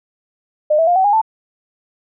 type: tone with pitch steps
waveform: sine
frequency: 606 / 653.3 / 704.2 / 759.1 / 818.3 / 882.1 Hz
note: D#5 / E5 / F5 / F#5 / G#5 / A5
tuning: -46 / -16 / +14 / +44 / -26 / +4 cents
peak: -10 dBFS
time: 0.7-1.216 s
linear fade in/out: 10 ms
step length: 86 ms
effects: none